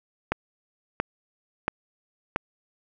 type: click train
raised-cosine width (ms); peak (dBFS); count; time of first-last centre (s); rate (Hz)
0.5; -8; 4; 0.32-2.361; 1.47
effects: none